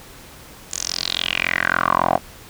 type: tone with band-pass filter sweep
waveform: 10% pulse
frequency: 43.65 Hz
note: F1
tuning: in tune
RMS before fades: -21 dBFS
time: 0.71-2.18 s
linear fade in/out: 10 ms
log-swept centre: 7300 to 730 Hz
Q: 5.4
effects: pink hiss -42 dBFS RMS until 2.49 s